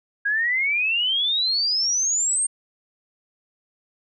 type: exponential sweep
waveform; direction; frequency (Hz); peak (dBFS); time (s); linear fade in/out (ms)
sine; up; 1620 to 8770; -19; 0.25-2.47; 10
effects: none